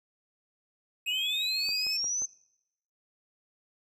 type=tone with vibrato; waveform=square; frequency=2533 Hz; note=D#7; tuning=30 cents sharp; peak=-35 dBFS; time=1.06-1.97 s; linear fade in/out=5 ms; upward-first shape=triangle; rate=12 Hz; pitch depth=17 cents each way
type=linear sweep; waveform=sine; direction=up; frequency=2794 to 6272 Hz; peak=-28 dBFS; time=1.07-2.26 s; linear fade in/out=10 ms
type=click train; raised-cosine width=1 ms; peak=-33 dBFS; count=4; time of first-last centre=1.69-2.22 s; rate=5.66 Hz
effects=noise-tail reverb RT60 0.8 s tail -23 dB re dry